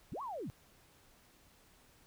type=linear two-way sweep; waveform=sine; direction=up then down; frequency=89.4 to 1154 to 89.4 Hz; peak=-39 dBFS; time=0.12-0.5 s; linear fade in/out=0 ms; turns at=0.22 s; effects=pink hiss -65 dBFS RMS until 2.06 s